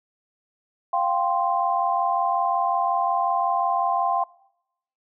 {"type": "chord", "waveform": "sine", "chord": "F suspended second", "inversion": "none", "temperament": "equal", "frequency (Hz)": [698.5, 784, 1046.5], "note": ["F5", "G5", "C6"], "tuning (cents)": [0, 0, 0], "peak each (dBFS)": -24, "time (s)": [0.93, 4.24], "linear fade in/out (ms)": 5, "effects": ["noise-tail reverb RT60 0.8 s tail -23 dB re dry"]}